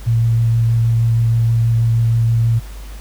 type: tone with vibrato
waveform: sine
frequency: 115 Hz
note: A#2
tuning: 23 cents flat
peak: -11 dBFS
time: 0.06-2.6 s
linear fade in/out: 20 ms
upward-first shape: sine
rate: 6.3 Hz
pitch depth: 11 cents each way
effects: added 50 Hz sine -29 dBFS peak until 3 s + pink hiss -41 dBFS RMS until 3 s